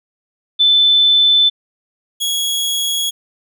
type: tone pair in turn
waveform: sine / sawtooth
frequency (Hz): 3520 / 3333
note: A7 / G#7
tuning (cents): 0 / +5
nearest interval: minor second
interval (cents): 95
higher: first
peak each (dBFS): -8 / -13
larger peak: first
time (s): 0.59-1.5 / 2.2-3.11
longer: neither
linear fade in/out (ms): 20
effects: none